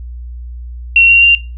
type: tone with pitch steps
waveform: sine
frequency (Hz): 2732 / 2754 / 2777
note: F7 / F7 / F7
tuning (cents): -39 / -25 / -10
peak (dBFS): -3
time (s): 0.96-1.35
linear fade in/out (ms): 2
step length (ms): 130
effects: noise-tail reverb RT60 0.3 s tail -21 dB re dry + added 60 Hz sine -24 dBFS peak until 1.57 s